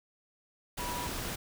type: tone in noise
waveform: sine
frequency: 974 Hz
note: B5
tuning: 24 cents flat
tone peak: -37 dBFS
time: 0.79-1.08 s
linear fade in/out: 10 ms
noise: pink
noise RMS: -37 dBFS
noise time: 0.77-1.36 s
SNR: -3 dB
effects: none